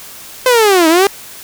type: linear two-way sweep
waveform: sawtooth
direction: down then up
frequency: 518 to 311.1 to 407.6 Hz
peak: -3 dBFS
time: 0.46-1.07 s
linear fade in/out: 2 ms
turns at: 0.88 s
effects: white hiss -33 dBFS RMS until 1.43 s